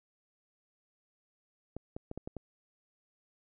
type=clicks; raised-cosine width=2 ms; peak=-26 dBFS; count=6; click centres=1.766 / 1.965 / 2.114 / 2.176 / 2.275 / 2.367 s; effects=none